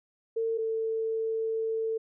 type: tone pair in turn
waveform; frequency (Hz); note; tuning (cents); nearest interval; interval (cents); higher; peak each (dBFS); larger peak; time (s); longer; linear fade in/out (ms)
sine; 452.5 / 446.5; A4 / A4; +48 / +25; unison; 23; first; -26 / -27; first; 0.36-0.58 / 0.58-1.98; second; 10
effects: none